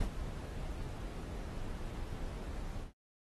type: noise with ADSR envelope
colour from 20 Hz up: brown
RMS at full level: -32 dBFS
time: 0-2.93 s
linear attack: 8 ms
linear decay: 74 ms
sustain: -9 dB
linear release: 140 ms
effects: AAC 32 kbps